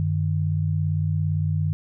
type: tone pair together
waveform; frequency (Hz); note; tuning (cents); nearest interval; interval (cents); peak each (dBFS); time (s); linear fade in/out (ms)
sine; 95.59 / 153.2; G2 / D#3; -43 / -27; minor sixth; 816; -23; 0-1.73; 0
effects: none